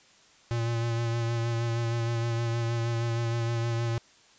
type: tone with vibrato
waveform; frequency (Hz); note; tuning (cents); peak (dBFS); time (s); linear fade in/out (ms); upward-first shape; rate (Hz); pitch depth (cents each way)
square; 116.54; A#2; 0; -27; 0.51-3.98; 0; sine; 6.4; 23
effects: white hiss -58 dBFS RMS until 4.38 s + resampled to 16000 Hz